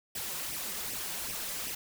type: noise with flanger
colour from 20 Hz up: white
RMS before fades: -37 dBFS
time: 0.15-1.75 s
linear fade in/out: 5 ms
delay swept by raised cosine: 0.35 to 5.65 ms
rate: 2.6 Hz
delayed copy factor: +0.75
effects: none